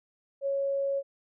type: tone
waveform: sine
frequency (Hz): 553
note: C#5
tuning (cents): -4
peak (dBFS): -26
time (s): 0.41-1.03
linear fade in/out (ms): 50
effects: none